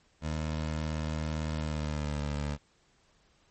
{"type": "tone with pitch glide", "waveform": "20% pulse", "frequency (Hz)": [77.9, 73.1], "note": ["D#2", "D2"], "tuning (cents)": [3, -7], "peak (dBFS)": -26, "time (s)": [0.21, 2.58], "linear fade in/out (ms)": 50, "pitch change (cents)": -110, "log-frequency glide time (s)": [1.55, 2.25], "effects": ["pink hiss -67 dBFS RMS until 3.5 s", "MP3 32 kbps"]}